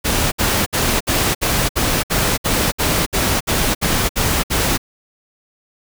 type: noise bursts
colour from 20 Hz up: pink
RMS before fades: -17 dBFS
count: 14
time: 0.04-4.779 s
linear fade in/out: 20 ms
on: 280 ms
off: 63 ms
effects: none